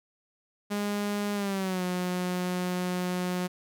sawtooth tone with pitch glide, 205.1 to 180.62 Hz, G#3 to F#3, -21 to -41 cents, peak -24 dBFS, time 0.7-3.48 s, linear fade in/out 20 ms, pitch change -220 cents, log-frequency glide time 1.34-1.84 s, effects none

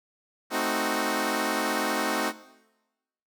10% pulse chord, A diminished seventh, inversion none, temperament equal, 220 / 261.6 / 311.1 / 370 Hz, A3 / C4 / Eb4 / Gb4, 0 / 0 / 0 / 0 cents, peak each -24 / -22 / -22 / -23 dBFS, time 0.5-2.33 s, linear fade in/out 50 ms, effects noise-tail reverb RT60 1.0 s tail -17 dB re dry

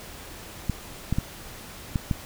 clicks, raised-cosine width 5 ms, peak -11 dBFS, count 5, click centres 0.697 / 1.126 / 1.185 / 1.958 / 2.112 s, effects pink hiss -42 dBFS RMS until 2.25 s

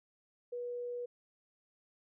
sine tone, 485.7 Hz, B4, 29 cents flat, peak -37 dBFS, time 0.52-1.06 s, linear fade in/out 10 ms, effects none

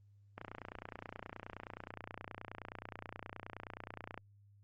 click train, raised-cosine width 0.5 ms, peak -29 dBFS, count 113, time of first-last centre 0.38-4.177 s, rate 29.5 Hz, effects added 101 Hz sine -61 dBFS peak until 4.63 s + Opus 32 kbps

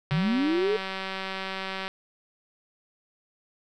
sine linear sweep, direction up, 136.3 to 440 Hz, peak -22 dBFS, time 0.11-0.77 s, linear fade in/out 10 ms
click train, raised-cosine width 0.3 ms, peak -17 dBFS, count 339, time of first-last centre 0.11-1.88 s, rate 191 Hz
effects none

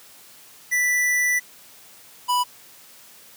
square tone pair in turn, 1975.5 / 987.2 Hz, B6 / B5, 0 / -1 cents, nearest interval octave, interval 1201 cents, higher first, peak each -19 dBFS, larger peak neither, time 0.71-1.4 / 2.28-2.44 s, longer first, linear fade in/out 20 ms, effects white hiss -48 dBFS RMS until 3.36 s + high-pass 100 Hz 12 dB/octave

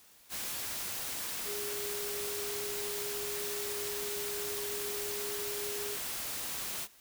sine tone in noise, 410.9 Hz, G#4, 18 cents flat, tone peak -39 dBFS, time 1.44-5.98 s, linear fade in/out 50 ms, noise white, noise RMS -38 dBFS, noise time 0.29-6.88 s, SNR -4 dB, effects white hiss -60 dBFS RMS until 7 s

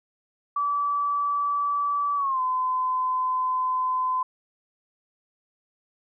sine tone with pitch glide, 1153 to 1021.3 Hz, D6 to C6, -32 to -42 cents, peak -22 dBFS, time 0.56-4.23 s, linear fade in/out 5 ms, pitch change -210 cents, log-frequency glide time 2.16-2.41 s, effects none

